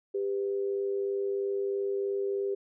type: tone pair together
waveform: sine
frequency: 396.6 / 499.7 Hz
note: G4 / B4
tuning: +20 / +20 cents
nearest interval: major third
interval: 400 cents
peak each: -28 / -38 dBFS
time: 0.14-2.55 s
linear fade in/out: 10 ms
effects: none